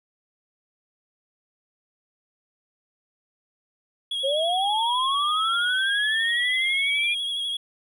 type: tone with vibrato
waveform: triangle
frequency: 3314 Hz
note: G#7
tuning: 4 cents flat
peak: -24 dBFS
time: 4.11-7.57 s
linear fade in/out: 5 ms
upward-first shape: sine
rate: 12 Hz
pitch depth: 34 cents each way
type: linear sweep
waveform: sine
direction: up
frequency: 523 to 2421 Hz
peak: -22 dBFS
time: 4.23-7.15 s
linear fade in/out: 20 ms
effects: none